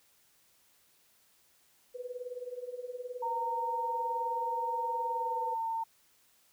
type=tone with tremolo; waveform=sine; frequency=495.3 Hz; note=B4; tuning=5 cents sharp; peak=-34 dBFS; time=1.94-5.55 s; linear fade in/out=20 ms; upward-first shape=triangle; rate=19 Hz; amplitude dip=90%
type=tone with pitch glide; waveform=sine; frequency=922 to 906.7 Hz; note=A#5 to A#5; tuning=-19 to -48 cents; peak=-31 dBFS; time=3.22-5.84 s; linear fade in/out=10 ms; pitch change=-29 cents; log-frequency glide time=5.1-5.47 s
effects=white hiss -67 dBFS RMS until 6.52 s